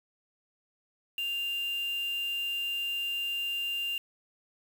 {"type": "tone with quantisation", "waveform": "sine", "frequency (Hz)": 2794, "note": "F7", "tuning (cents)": 0, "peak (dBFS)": -30, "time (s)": [1.18, 3.98], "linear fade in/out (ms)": 2, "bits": 7, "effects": []}